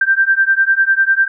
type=beating tone pair; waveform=sine; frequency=1568 / 1578 Hz; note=G6 / G6; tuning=0 / +11 cents; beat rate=10 Hz; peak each=-13 dBFS; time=0.01-1.28 s; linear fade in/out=5 ms; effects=none